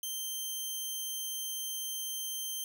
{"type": "tone", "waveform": "10% pulse", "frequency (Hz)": 3136, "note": "G7", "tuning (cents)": 0, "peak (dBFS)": -27, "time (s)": [0.03, 2.64], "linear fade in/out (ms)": 2, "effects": []}